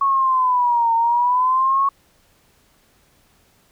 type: linear two-way sweep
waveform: sine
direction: down then up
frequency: 1108.7 to 911 to 1108.7 Hz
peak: -14 dBFS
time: 0.01-1.89 s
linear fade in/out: 5 ms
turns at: 0.94 s
effects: pink hiss -58 dBFS RMS until 3.71 s